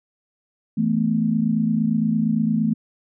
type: chord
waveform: sine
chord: E suspended fourth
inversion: none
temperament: equal with one note detuned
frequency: 164.81 / 220 / 248.7 Hz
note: E3 / A3 / B3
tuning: 0 / 0 / +12 cents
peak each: -24 / -19 / -25 dBFS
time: 0.77-2.74 s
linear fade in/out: 10 ms
effects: none